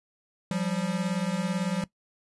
square beating tone pair, 174.61 / 192.61 Hz, F3 / G3, 0 / -30 cents, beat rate 18 Hz, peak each -30 dBFS, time 0.51-1.84 s, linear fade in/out 2 ms, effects noise-tail reverb RT60 0.1 s tail -18 dB re dry + resampled to 24000 Hz

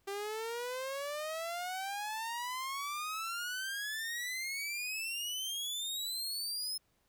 sawtooth exponential sweep, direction up, 392 to 5200 Hz, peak -33 dBFS, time 0.07-6.78 s, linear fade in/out 10 ms, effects pink hiss -75 dBFS RMS until 7.08 s

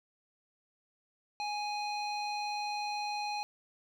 square tone with low-pass filter, 830.6 Hz, G#5, in tune, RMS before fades -36 dBFS, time 1.4-3.43 s, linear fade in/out 0 ms, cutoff 4300 Hz, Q 2.2, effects 11-bit

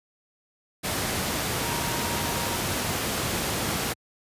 sine tone in noise, 941 Hz, A#5, 16 cents sharp, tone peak -35 dBFS, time 1.61-2.57 s, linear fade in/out 20 ms, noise pink, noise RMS -27 dBFS, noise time 0.83-3.94 s, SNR -11 dB, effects high-pass 80 Hz 12 dB/octave + resampled to 32000 Hz

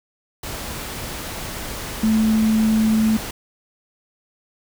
sine tone in noise, 219.3 Hz, A3, 6 cents flat, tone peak -14 dBFS, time 2.03-3.17 s, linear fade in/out 5 ms, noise pink, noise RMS -30 dBFS, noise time 0.43-3.31 s, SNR +13 dB, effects none

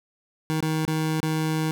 25% pulse tone with dropouts, 157.5 Hz, D#3, 21 cents sharp, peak -19 dBFS, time 0.5-1.71 s, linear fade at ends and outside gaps 0 ms, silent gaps 0.605-0.626 / 0.851-0.878 / 1.203-1.23 s, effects none

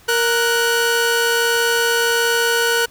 sawtooth tone pair together, 466.2 / 1480 Hz, A#4 / F#6, 0 / 0 cents, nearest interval octave + minor sixth, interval 2000 cents, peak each -14 dBFS, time 0.08-2.86 s, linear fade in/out 10 ms, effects pink hiss -48 dBFS RMS until 2.9 s

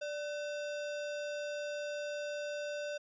sine tone with sample-and-hold, 587.3 Hz, D5, in tune, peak -36 dBFS, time 0.01-2.98 s, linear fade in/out 10 ms, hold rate 2100 Hz, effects resampled to 16000 Hz

